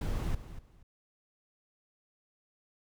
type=noise with echo; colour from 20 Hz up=brown; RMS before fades=-32 dBFS; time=0.01-0.35 s; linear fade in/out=5 ms; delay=240 ms; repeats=2; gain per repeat=-13 dB; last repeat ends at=0.83 s; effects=none